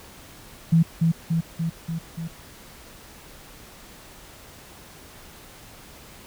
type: tone with echo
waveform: sine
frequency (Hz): 164.81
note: E3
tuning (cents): 0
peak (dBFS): -13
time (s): 0.72-0.83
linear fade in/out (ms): 10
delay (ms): 290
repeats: 5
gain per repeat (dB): -3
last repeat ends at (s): 2.28
effects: pink hiss -46 dBFS RMS until 6.26 s